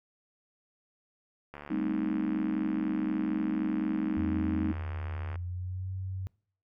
click train, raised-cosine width 0.5 ms, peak -28 dBFS, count 280, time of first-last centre 1.54-5.357 s, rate 73.1 Hz
sine chord, A half-diminished seventh, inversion third, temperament equal, 196 / 220 / 261.6 / 311.1 Hz, G3 / A3 / C4 / Eb4, 0 / 0 / 0 / 0 cents, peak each -35 / -35 / -35 / -31 dBFS, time 1.7-4.73 s, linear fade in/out 10 ms
sine tone with pitch glide, 85 to 94.31 Hz, F2 to F#2, -46 to +34 cents, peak -33 dBFS, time 4.17-6.27 s, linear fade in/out 0 ms, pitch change +180 cents, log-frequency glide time 5.15-5.91 s
effects noise-tail reverb RT60 0.5 s tail -24 dB re dry

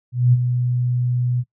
sine tone with ADSR envelope, 123.47 Hz, B2, in tune, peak -9 dBFS, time 0.12-1.44 s, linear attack 210 ms, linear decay 32 ms, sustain -8 dB, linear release 43 ms, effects noise-tail reverb RT60 0.1 s tail -21 dB re dry

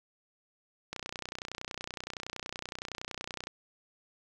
click train, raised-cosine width 0.2 ms, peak -20 dBFS, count 79, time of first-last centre 0.93-3.471 s, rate 30.7 Hz, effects none

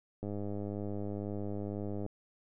click train, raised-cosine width 2 ms, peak -26 dBFS, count 188, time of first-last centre 0.23-2.063 s, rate 102 Hz, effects none

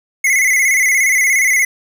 square tone with vibrato, 2093 Hz, C7, in tune, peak -11 dBFS, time 0.24-1.65 s, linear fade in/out 5 ms, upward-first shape square, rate 17 Hz, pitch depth 65 cents each way, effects none

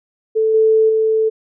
sine tone with level steps, 440 Hz, A4, in tune, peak -12 / -9 / -12 dBFS, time 0.35-1.3 s, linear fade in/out 20 ms, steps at 0.54 / 0.89 s, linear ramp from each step 5 ms, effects none

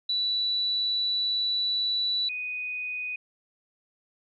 sine tone pair in turn, 3951 / 2489 Hz, B7 / D#7, 0 / 0 cents, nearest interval minor sixth, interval 800 cents, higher first, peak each -24 / -30 dBFS, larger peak first, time 0.09-2.29 / 2.29-3.16 s, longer first, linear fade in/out 5 ms, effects none

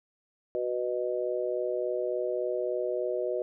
harmonic tone, 123.47 Hz, B2, in tune, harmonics 3 / 4 / 5, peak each -32 / -32 / -32 dBFS, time 0.55-3.42 s, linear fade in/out 0 ms, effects none

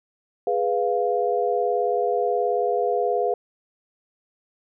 sine chord, F diminished, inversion first, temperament equal, 415.3 / 493.9 / 698.5 Hz, Ab4 / Cb5 / F5, 0 / 0 / 0 cents, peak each -24 dBFS, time 0.47-3.34 s, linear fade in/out 2 ms, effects none

